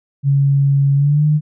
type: tone with pitch glide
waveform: sine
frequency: 139.4 to 151.14 Hz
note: C#3 to D#3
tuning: +10 to -50 cents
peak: -10 dBFS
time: 0.23-1.41 s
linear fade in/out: 50 ms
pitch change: +140 cents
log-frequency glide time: 0.95-1.25 s
effects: none